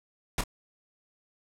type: noise with echo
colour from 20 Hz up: pink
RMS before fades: -27 dBFS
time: 0.38-0.41 s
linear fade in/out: 2 ms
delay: 28 ms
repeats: 1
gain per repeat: -9 dB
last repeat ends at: 0.438 s
effects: low-pass 12000 Hz 12 dB/octave